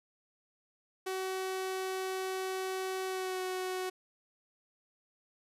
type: tone with pitch glide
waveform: sawtooth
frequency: 377.2 to 370.9 Hz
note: F#4 to F#4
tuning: +33 to +4 cents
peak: -30 dBFS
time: 1.06-3.9 s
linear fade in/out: 10 ms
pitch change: -29 cents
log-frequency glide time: 3.06-3.41 s
effects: resampled to 32000 Hz + 11-bit